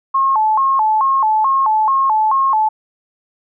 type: tone with vibrato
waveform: sine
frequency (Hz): 967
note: B5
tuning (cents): -37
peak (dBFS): -11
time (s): 0.14-2.69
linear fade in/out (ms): 10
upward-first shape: square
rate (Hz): 2.3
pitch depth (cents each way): 190
effects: none